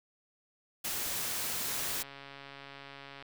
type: noise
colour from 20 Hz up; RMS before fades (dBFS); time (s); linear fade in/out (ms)
white; -35; 0.84-2.03; 10
type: click train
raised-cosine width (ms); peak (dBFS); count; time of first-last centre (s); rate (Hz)
0.3; -31; 213; 1.7-3.225; 139
effects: none